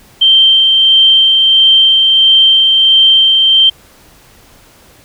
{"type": "tone with tremolo", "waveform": "sine", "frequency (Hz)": 3136, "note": "G7", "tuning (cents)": 0, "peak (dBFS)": -3, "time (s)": [0.21, 3.7], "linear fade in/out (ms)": 10, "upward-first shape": "sine", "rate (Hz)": 1.5, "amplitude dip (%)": 25, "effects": ["pink hiss -43 dBFS RMS until 5.04 s"]}